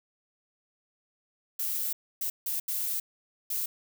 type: noise bursts at uneven times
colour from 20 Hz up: violet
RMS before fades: -31 dBFS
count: 5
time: 1.59-1.93 / 2.21-2.3 / 2.46-2.6 / 2.68-3 / 3.5-3.66 s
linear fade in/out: 5 ms
effects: none